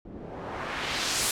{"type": "noise with low-pass filter sweep", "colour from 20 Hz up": "white", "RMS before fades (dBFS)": -32, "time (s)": [0.05, 1.31], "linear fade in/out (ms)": 2, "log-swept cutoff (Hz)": [240, 11000], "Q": 1, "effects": []}